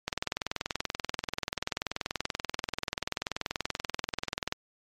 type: click train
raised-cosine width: 0.2 ms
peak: -12 dBFS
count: 93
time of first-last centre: 0.08-4.524 s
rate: 20.7 Hz
effects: MP3 64 kbps